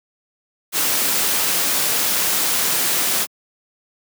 white noise, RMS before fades -19 dBFS, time 0.72-3.27 s, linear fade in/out 50 ms, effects high-pass 150 Hz 12 dB/octave

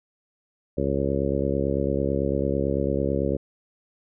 harmonic tone, 69 Hz, C#2, 7 cents flat, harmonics 1 / 2 / 3 / 4 / 5 / 6 / 7 / 8, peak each -30 / -30 / -30 / -30 / -30 / -30 / -30 / -30 dBFS, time 0.77-3.37 s, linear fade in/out 10 ms, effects none

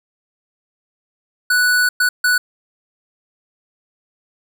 square tone bursts at uneven times, 1480 Hz, F#6, in tune, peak -13 dBFS, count 3, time 1.5-1.89 / 2-2.09 / 2.24-2.38 s, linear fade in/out 5 ms, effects none

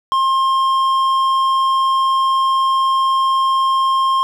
sine tone with hard clipping, 1064 Hz, C6, 29 cents sharp, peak -14 dBFS, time 0.12-4.23 s, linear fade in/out 0 ms, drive 6 dB, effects none

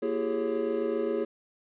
triangle tone cluster, 234.4 / 338.9 / 391.2 / 418.7 / 550 Hz, A#3 / E4 / G4 / G#4 / C#5, +10 / +48 / -4 / +14 / -14 cents, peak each -34 / -31 / -32 / -28 / -33 dBFS, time 0.02-1.25 s, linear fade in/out 10 ms, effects resampled to 8000 Hz + 10-bit

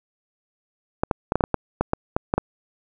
clicks, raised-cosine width 1 ms, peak -5 dBFS, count 12, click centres 1.035 / 1.112 / 1.321 / 1.356 / 1.408 / 1.439 / 1.543 / 1.81 / 1.934 / 2.165 / 2.339 / 2.38 s, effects none

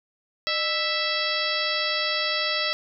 harmonic tone with a mistuned harmonic, 659.3 Hz, E5, in tune, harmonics 1 / 2 / 3 / 4 / 5 / 6 / 7 / 8, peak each -32 / -32 / -30 / -32 / -31 / -31 / -31 / -32 dBFS, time 0.47-2.73 s, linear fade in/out 0 ms, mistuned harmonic 1, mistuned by -140 cents, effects none

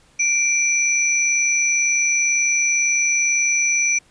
sine tone pair together, 2349 / 5919 Hz, D7 / F#8, 0 / 0 cents, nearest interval octave + major third, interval 1600 cents, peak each -18 / -19 dBFS, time 0.19-3.99 s, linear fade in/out 10 ms, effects pink hiss -55 dBFS RMS until 4.1 s + resampled to 22050 Hz

